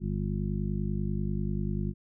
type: harmonic tone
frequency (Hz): 50.2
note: G1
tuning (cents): +42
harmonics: 1 / 2 / 3 / 4 / 5 / 7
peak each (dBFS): -33 / -36 / -33 / -33 / -44 / -41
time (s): 0-1.94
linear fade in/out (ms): 50
effects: none